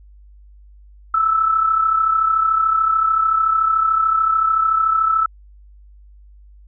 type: tone with amplitude modulation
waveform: sine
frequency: 1313 Hz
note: E6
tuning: 7 cents flat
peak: -11 dBFS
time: 1.14-5.26 s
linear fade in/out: 5 ms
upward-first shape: sine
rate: 33.6 Hz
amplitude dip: 55%
effects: added 50 Hz sine -42 dBFS peak until 6.67 s